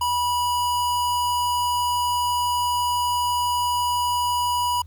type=tone; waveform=square; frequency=976 Hz; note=B5; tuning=21 cents flat; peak=-21 dBFS; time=0.01-4.82 s; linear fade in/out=5 ms; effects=added 82 Hz sine -39 dBFS peak until 4.86 s + pink hiss -64 dBFS RMS until 4.86 s